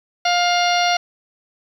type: harmonic tone with a mistuned harmonic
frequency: 705 Hz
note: F5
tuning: 16 cents sharp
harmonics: 1 / 2 / 3 / 4 / 5 / 6 / 7 / 8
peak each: -17 / -24 / -24 / -25 / -28 / -26 / -31 / -29 dBFS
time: 0.25-0.97 s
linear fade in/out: 5 ms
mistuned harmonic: 7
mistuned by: -79 cents
effects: 8-bit